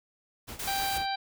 pink noise with tremolo, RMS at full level -40 dBFS, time 0.47-1.07 s, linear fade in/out 20 ms, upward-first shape sine, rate 6.4 Hz, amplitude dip 70%
white noise, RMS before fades -36 dBFS, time 0.59-0.98 s, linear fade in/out 5 ms
harmonic tone, 784 Hz, G5, in tune, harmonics 1 / 2 / 3 / 4 / 5 / 6, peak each -30 / -38 / -41 / -43 / -38 / -40 dBFS, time 0.67-1.16 s, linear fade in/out 10 ms
effects none

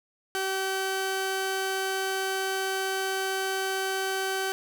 sawtooth tone pair together, 383.5 / 767 Hz, G4 / G5, -38 / -38 cents, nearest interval octave, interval 1200 cents, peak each -26 / -24 dBFS, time 0.35-4.52 s, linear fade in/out 0 ms, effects none

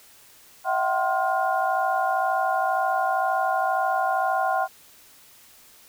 sine tone cluster, 646 / 699 / 761 / 1051 / 1420 Hz, E5 / F5 / F#5 / C6 / F6, -35 / +1 / +48 / +7 / +28 cents, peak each -29 / -32 / -23 / -28 / -29 dBFS, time 0.64-4.68 s, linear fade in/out 50 ms, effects white hiss -52 dBFS RMS until 5.88 s

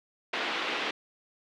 white band-pass noise, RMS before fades -32 dBFS, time 0.33-0.91 s, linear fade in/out 5 ms, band 240 to 3300 Hz, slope 24 dB/octave, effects none

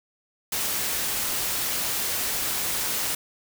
white noise, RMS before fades -27 dBFS, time 0.52-3.15 s, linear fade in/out 5 ms, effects none

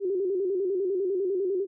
sine tone with vibrato, 379.4 Hz, F#4, 43 cents sharp, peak -24 dBFS, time 0-1.67 s, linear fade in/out 50 ms, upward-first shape square, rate 10 Hz, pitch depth 84 cents each way, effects none

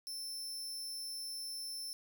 sawtooth tone, 5330 Hz, E8, 18 cents sharp, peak -38 dBFS, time 0.07-1.93 s, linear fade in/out 0 ms, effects none

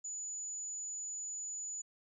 sine tone, 6930 Hz, A8, 27 cents flat, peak -39 dBFS, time 0.04-1.82 s, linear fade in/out 10 ms, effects none

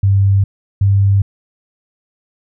sine tone pair in turn, 98.4 / 99.03 Hz, G2 / G2, +7 / +18 cents, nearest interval unison, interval 11 cents, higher second, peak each -8 dBFS, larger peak neither, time 0.03-0.44 / 0.81-1.22 s, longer neither, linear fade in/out 5 ms, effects none

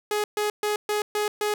sawtooth tone bursts, 419.1 Hz, G#4, 16 cents sharp, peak -19 dBFS, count 6, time 0.11-1.54 s, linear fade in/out 2 ms, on 130 ms, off 130 ms, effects none

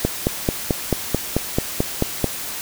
click train, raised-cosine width 2 ms, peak -3 dBFS, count 11, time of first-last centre 0.05-2.243 s, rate 4.56 Hz, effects white hiss -29 dBFS RMS until 2.61 s

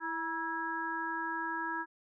harmonic tone with a mistuned harmonic, 329.6 Hz, E4, in tune, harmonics 1 / 3 / 4 / 5, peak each -42 / -37 / -42 / -37 dBFS, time 0-1.86 s, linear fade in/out 50 ms, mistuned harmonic 3, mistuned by -49 cents, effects none

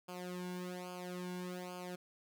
sawtooth tone with flanger, 180.2 Hz, F#3, 45 cents flat, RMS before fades -44 dBFS, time 0.08-1.96 s, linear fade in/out 10 ms, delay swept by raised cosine 0.52 to 1.62 ms, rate 1.2 Hz, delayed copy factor -0.9, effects none

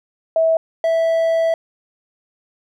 sine / triangle tone pair in turn, 650 / 656.8 Hz, E5 / E5, -24 / -6 cents, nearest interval unison, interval 18 cents, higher second, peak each -12 dBFS, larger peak neither, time 0.36-0.57 / 0.84-1.54 s, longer second, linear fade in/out 2 ms, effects none

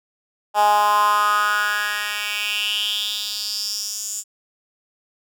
10% pulse tone with high-pass filter sweep, 207.7 Hz, G#3, in tune, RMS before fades -21 dBFS, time 0.54-4.24 s, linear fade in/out 50 ms, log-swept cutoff 770 to 7300 Hz, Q 5.2, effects none

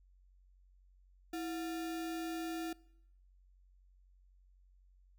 sine tone with sample-and-hold, 328 Hz, E4, 9 cents flat, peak -37 dBFS, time 1.33-2.73 s, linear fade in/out 5 ms, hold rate 1050 Hz, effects noise-tail reverb RT60 0.8 s tail -24 dB re dry + added 46 Hz sine -62 dBFS peak until 5.18 s

